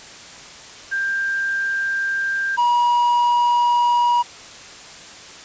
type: tone pair in turn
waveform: sine / triangle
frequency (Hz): 1588 / 961.5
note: G6 / B5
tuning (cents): +22 / -47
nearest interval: major sixth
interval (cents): 869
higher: first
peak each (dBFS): -19 / -12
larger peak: second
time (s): 0.91-2.57 / 2.57-4.23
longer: neither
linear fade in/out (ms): 20
effects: white hiss -39 dBFS RMS until 5.44 s + resampled to 16000 Hz